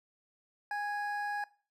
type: tone pair together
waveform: triangle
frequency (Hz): 822.5 / 1661.2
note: G#5 / G#6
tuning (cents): -17 / 0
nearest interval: octave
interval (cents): 1217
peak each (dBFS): -33 / -35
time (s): 0.71-1.44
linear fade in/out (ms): 2
effects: noise-tail reverb RT60 0.4 s tail -21 dB re dry